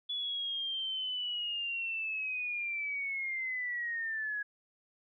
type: linear sweep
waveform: sine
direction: down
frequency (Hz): 3426 to 1661.2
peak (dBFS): -33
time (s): 0.09-4.43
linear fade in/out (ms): 10
effects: none